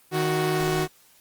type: tone pair together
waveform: sawtooth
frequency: 155.57 / 370 Hz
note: D#3 / F#4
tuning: 0 / 0 cents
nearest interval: octave + minor third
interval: 1500 cents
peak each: -22 / -20 dBFS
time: 0.11-0.88 s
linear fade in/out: 50 ms
effects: white hiss -57 dBFS RMS until 1.2 s + Opus 24 kbps